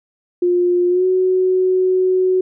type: tone with pitch glide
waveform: sine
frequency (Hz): 354.5 to 371.1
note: F4 to F#4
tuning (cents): +26 to +5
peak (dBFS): -12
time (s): 0.42-2.41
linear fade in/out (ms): 5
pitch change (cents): +79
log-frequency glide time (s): 0.89-1.05
effects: none